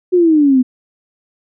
sine exponential sweep, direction down, 370 to 248.5 Hz, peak -7 dBFS, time 0.12-0.63 s, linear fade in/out 20 ms, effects none

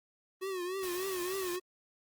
square tone with vibrato, 370 Hz, F#4, in tune, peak -35 dBFS, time 0.41-1.6 s, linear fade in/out 20 ms, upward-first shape triangle, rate 3.4 Hz, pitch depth 110 cents each way
white noise, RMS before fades -43 dBFS, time 0.83-1.56 s, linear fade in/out 0 ms
effects Opus 32 kbps

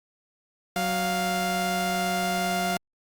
sawtooth tone pair together, 185.62 / 700 Hz, F#3 / F5, +6 / +4 cents, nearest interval octave + major seventh, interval 2298 cents, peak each -25 / -22 dBFS, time 0.76-2.77 s, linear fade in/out 2 ms, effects Opus 48 kbps

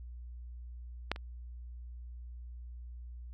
clicks, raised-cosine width 0.3 ms, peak -14 / -28 dBFS, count 2, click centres 1.116 / 1.161 s, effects added 60 Hz sine -43 dBFS peak until 3.33 s

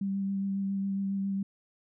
sine tone with vibrato, 196 Hz, G3, in tune, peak -28 dBFS, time 0.01-1.43 s, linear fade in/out 5 ms, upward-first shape sine, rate 7.3 Hz, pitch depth 14 cents each way, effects none

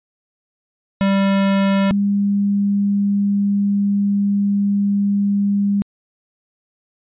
square / sine tone pair in turn, 196 / 201.3 Hz, G3 / G3, 0 / +46 cents, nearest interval unison, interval 46 cents, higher second, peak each -14 / -14 dBFS, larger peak neither, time 1.01-1.91 / 1.91-5.82 s, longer second, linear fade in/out 0 ms, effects resampled to 8000 Hz

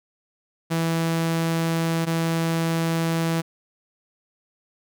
sawtooth tone pair in turn, 164.7 / 164.7 Hz, E3 / E3, -1 / -1 cents, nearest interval unison, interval 0 cents, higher neither, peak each -17 dBFS, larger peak neither, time 0.7-2.06 / 2.06-3.42 s, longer neither, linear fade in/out 20 ms, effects none

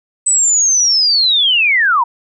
sine linear sweep, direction down, 8090 to 899 Hz, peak -9 dBFS, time 0.26-2.04 s, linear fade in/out 10 ms, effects none

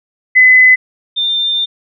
sine tone pair in turn, 2019 / 3597 Hz, B6 / A7, +38 / +37 cents, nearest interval minor seventh, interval 999 cents, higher second, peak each -3 / -12 dBFS, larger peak first, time 0.35-0.76 / 1.16-1.66 s, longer second, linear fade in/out 20 ms, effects none

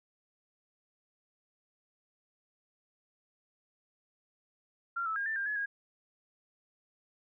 sine tone with pitch steps, 1381 / 1308 / 1619 / 1776 / 1599 / 1700 / 1635 Hz, F6 / E6 / G#6 / A6 / G6 / G#6 / G#6, -20 / -14 / -45 / +16 / +34 / +40 / -28 cents, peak -31 dBFS, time 4.96-5.66 s, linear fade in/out 10 ms, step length 100 ms, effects none

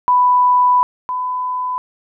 sine tone pair in turn, 992 / 1002.9 Hz, B5 / B5, +7 / +26 cents, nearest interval unison, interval 19 cents, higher second, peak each -9 / -18 dBFS, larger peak first, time 0.08-0.83 / 1.09-1.78 s, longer first, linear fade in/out 0 ms, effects none

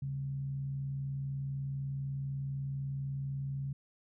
sine tone with frequency modulation, 138 Hz, C#3, 7 cents flat, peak -34 dBFS, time 0.02-3.73 s, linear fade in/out 5 ms, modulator 60 Hz, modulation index 0.27, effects none

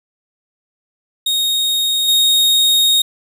40% pulse tone with level steps, 3729 Hz, A#7, in tune, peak -13 / -9 dBFS, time 1.26-3.02 s, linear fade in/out 5 ms, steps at 2.08 s, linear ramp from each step 5 ms, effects none

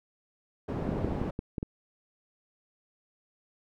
white low-pass noise, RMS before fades -33 dBFS, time 0.68-1.31 s, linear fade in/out 10 ms, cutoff 390 Hz, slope 12 dB/octave
clicks, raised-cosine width 3 ms, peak -19 dBFS, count 8, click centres 0.824 / 0.891 / 1.046 / 1.123 / 1.216 / 1.391 / 1.582 / 1.629 s
effects none

